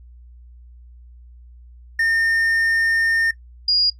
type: tone pair in turn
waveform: triangle / sine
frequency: 1820 / 4859 Hz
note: A#6 / D#8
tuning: -42 / -42 cents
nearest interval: octave + perfect fourth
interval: 1700 cents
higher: second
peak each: -14 dBFS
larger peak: neither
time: 1.99-3.31 / 3.68-3.9 s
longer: first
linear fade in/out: 5 ms
effects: noise-tail reverb RT60 0.1 s tail -19 dB re dry + added 60 Hz sine -41 dBFS peak until 3.99 s